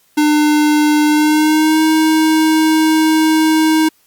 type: tone with pitch glide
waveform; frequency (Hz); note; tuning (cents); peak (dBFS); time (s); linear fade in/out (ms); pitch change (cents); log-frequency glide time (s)
square; 300 to 315.3; D4 to D#4; +37 to +23; -10; 0.17-3.89; 10; +86; 1.06-1.82
effects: white hiss -55 dBFS RMS until 4.06 s + Opus 48 kbps